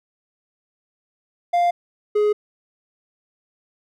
triangle tone pair in turn, 698.5 / 418.9 Hz, F5 / G#4, 0 / +15 cents, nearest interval major sixth, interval 885 cents, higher first, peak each -13 dBFS, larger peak neither, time 1.53-1.71 / 2.15-2.33 s, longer neither, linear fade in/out 10 ms, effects none

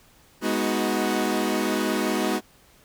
sawtooth chord, G# minor seventh, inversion none, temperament equal with one note detuned, 207.7 / 246.9 / 314.4 / 370 Hz, G#3 / B3 / D#4 / F#4, 0 / 0 / +18 / 0 cents, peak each -24 dBFS, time 0.41-2.41 s, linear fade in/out 50 ms, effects pink hiss -56 dBFS RMS until 2.84 s

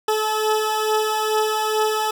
20% pulse beating tone pair, 430 / 432.3 Hz, A4 / A4, -40 / -31 cents, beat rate 2.3 Hz, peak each -20 / -15 dBFS, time 0.08-2.11 s, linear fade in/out 5 ms, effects none

